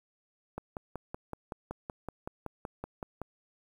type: click train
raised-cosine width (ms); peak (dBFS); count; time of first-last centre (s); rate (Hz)
1; -23; 15; 0.58-3.217; 5.31
effects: 9-bit